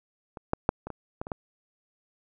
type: clicks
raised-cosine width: 1 ms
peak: -25 / -10 / -6 / -22 / -22 / -18 / -24 / -16 dBFS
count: 8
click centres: 0.372 / 0.534 / 0.691 / 0.87 / 0.903 / 1.215 / 1.269 / 1.318 s
effects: none